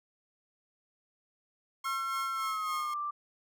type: tone with tremolo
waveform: sawtooth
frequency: 1077 Hz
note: C6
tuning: 50 cents sharp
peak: -31 dBFS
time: 1.84-2.94 s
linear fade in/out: 5 ms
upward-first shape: sine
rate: 3.6 Hz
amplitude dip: 55%
type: tone with pitch glide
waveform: sine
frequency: 1353 to 1177.9 Hz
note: E6 to D6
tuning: +45 to +5 cents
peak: -32 dBFS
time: 1.85-3.11 s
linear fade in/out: 10 ms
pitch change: -240 cents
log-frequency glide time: 2.31-2.98 s
effects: none